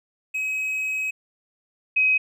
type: tone pair in turn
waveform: triangle / sine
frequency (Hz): 2545 / 2532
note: D#7 / D#7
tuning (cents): +39 / +30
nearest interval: unison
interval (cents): 9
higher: first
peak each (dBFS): -22 / -16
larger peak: second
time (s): 0.34-1.11 / 1.96-2.18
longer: first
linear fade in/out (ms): 10
effects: none